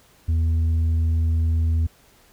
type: tone with tanh clipping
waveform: triangle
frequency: 81.4 Hz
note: E2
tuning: 21 cents flat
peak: -18 dBFS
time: 0.28-1.87 s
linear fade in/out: 10 ms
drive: 8 dB
effects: pink hiss -55 dBFS RMS until 2.32 s